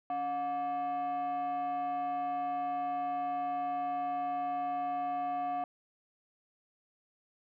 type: tone with frequency modulation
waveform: sine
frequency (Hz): 720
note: F#5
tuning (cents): -47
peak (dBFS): -29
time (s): 0.1-5.64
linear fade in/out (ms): 2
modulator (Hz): 440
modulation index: 0.49
effects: tanh soft clip ceiling -30 dBFS